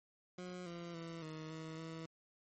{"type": "tone with pitch steps", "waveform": "20% pulse", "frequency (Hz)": [180.5, 171.4, 166.1, 157.1, 159.6, 162.4], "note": ["F#3", "F3", "E3", "D#3", "D#3", "E3"], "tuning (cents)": [-43, -32, 13, 17, 44, -26], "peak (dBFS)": -40, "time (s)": [0.38, 2.06], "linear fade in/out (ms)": 5, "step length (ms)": 280, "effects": ["MP3 32 kbps"]}